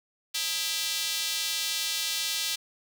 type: tone with high-pass filter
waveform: square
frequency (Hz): 180.6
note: F#3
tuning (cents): -42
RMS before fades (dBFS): -30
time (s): 0.34-2.56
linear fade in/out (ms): 10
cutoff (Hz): 3700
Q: 1.5
effects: none